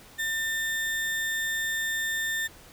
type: tone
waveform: 35% pulse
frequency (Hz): 1800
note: A6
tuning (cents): +39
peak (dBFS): -25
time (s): 0.18-2.48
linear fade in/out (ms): 20
effects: pink hiss -51 dBFS RMS until 2.72 s